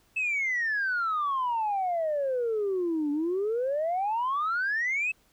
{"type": "exponential two-way sweep", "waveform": "sine", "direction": "down then up", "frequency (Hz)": [2637, 286, 2637], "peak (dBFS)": -24, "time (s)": [0.16, 5.12], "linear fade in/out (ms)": 10, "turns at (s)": 3.11, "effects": ["tanh soft clip ceiling -22 dBFS", "pink hiss -65 dBFS RMS until 5.32 s"]}